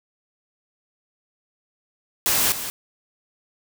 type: noise with echo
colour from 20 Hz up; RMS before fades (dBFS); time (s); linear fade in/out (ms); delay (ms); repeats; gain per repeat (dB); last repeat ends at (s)
white; -20; 2.26-2.52; 0; 180; 1; -10; 2.7
effects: none